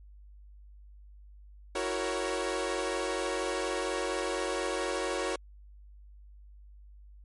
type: chord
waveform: sawtooth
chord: F# dominant seventh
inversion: third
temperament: equal with one note detuned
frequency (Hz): 329.6 / 373.9 / 466.2 / 554.4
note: E4 / F#4 / A#4 / C#5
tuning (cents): 0 / +18 / 0 / 0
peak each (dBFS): -34 / -31 / -32 / -31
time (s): 1.75-5.36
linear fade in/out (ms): 5
effects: added 50 Hz sine -49 dBFS peak until 7.24 s + MP3 48 kbps

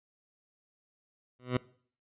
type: tone with exponential growth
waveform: 15% pulse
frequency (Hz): 125.1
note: B2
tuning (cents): +23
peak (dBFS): -18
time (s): 1.39-1.57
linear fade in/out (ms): 5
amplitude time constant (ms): 38
effects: noise-tail reverb RT60 0.5 s tail -21 dB re dry + resampled to 8000 Hz

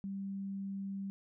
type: tone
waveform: sine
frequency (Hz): 196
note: G3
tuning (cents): 0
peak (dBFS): -37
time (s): 0.04-1.1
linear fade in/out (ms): 0
effects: none

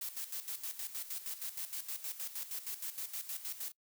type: noise with tremolo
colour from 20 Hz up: blue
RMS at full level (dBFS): -40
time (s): 0.01-3.72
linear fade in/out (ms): 5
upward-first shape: square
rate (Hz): 6.4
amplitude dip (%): 70
effects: noise-tail reverb RT60 0.1 s tail -23 dB re dry

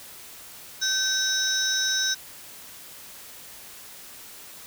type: tone cluster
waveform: sine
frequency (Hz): 1545 / 3811 / 5390 / 6050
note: G6 / A#7 / E8 / F#8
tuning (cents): -26 / +38 / +38 / +38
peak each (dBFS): -27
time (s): 0.81-2.15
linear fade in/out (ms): 20
effects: tanh soft clip ceiling -14 dBFS + white hiss -44 dBFS RMS until 4.66 s

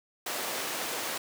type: high-pass noise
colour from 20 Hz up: pink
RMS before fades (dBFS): -34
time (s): 0.26-1.18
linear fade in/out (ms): 5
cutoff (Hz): 410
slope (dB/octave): 12
effects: none

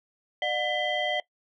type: tone cluster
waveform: sine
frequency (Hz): 604 / 725 / 2004 / 3165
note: D5 / F#5 / B6 / G7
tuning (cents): +48 / -35 / +25 / +16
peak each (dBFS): -30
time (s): 0.42-1.2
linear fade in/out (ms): 2
effects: noise-tail reverb RT60 0.1 s tail -20 dB re dry + tanh soft clip ceiling -17 dBFS

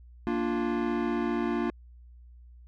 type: chord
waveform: square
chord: Bb major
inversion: none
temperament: equal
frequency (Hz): 233.1 / 293.7 / 349.2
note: Bb3 / D4 / F4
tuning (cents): 0 / 0 / 0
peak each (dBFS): -31 / -33 / -31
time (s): 0.27-1.7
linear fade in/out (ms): 0
effects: added 60 Hz sine -48 dBFS peak until 2.67 s + low-pass 2000 Hz 12 dB/octave

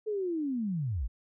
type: linear sweep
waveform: sine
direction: down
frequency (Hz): 440 to 44.48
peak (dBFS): -29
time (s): 0.06-1.08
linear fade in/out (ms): 20
effects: none

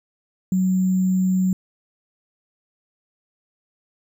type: tone with sample-and-hold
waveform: sine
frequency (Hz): 185.9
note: F#3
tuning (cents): +8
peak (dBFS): -16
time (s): 0.52-1.53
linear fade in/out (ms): 2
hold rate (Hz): 7350
effects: none

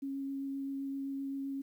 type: tone with vibrato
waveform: sine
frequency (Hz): 274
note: C#4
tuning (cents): -20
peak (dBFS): -35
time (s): 0.02-1.62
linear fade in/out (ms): 10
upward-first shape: sine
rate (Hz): 7.7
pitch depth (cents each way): 9
effects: 11-bit

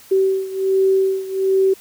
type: beating tone pair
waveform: sine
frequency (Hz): 383.4 / 384.7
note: G4 / G4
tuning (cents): -38 / -33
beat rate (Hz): 1.3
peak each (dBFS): -16 / -19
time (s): 0.11-1.74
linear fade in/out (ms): 10
effects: white hiss -45 dBFS RMS until 1.8 s

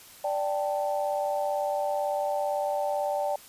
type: chord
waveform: sine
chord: D suspended fourth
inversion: none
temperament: just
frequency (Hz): 587.3 / 783.1 / 881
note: D5 / G5 / A5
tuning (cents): 0 / -2 / +2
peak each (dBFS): -28 / -30 / -34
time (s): 0.24-3.36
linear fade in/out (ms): 5
effects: white hiss -50 dBFS RMS until 3.48 s + resampled to 32000 Hz

